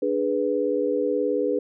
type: chord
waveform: sine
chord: G# diminished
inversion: second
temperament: equal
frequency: 293.7 / 415.3 / 493.9 Hz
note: D4 / G#4 / B4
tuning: 0 / 0 / 0 cents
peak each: -27 / -25 / -24 dBFS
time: 0.02-1.59 s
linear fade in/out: 5 ms
effects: none